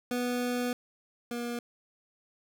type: tone pair in turn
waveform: 25% pulse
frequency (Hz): 245.8 / 238.8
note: B3 / A#3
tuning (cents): -8 / +42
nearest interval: minor second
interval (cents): 50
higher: first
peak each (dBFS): -25 / -29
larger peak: first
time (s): 0.11-0.73 / 1.31-1.59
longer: first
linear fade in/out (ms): 2
effects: none